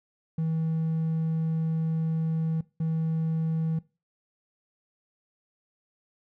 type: tone bursts at uneven times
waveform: triangle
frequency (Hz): 161.1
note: E3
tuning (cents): -39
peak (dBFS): -22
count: 2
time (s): 0.38-2.61 / 2.8-3.79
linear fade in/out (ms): 5
effects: noise-tail reverb RT60 0.3 s tail -22 dB re dry + tanh soft clip ceiling -18 dBFS